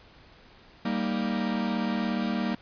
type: chord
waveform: 45% pulse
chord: Eb major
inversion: first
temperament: equal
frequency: 196 / 233.1 / 311.1 Hz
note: G3 / Bb3 / Eb4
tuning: 0 / 0 / 0 cents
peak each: -30 / -29 / -35 dBFS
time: 0.85-2.55 s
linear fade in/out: 5 ms
effects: pink hiss -54 dBFS RMS until 2.61 s + resampled to 11025 Hz